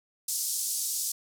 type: band-pass noise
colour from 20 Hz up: white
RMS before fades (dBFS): -31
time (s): 0.28-1.12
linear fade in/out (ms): 5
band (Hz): 5000 to 12000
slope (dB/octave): 24
effects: none